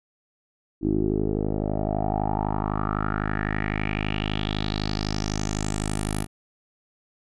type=tone with low-pass filter sweep; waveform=10% pulse; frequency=51.91 Hz; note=G#1; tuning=in tune; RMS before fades=-26 dBFS; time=0.81-6.27 s; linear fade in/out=50 ms; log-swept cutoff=320 to 11000 Hz; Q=5.1; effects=none